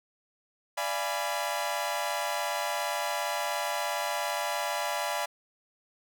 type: chord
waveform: sawtooth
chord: D diminished seventh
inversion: none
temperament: equal with one note detuned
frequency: 587.3 / 684.5 / 830.6 / 987.8 Hz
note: D5 / F5 / Ab5 / Cb6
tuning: 0 / -35 / 0 / 0 cents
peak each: -31 dBFS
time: 0.77-5.26 s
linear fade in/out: 10 ms
effects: none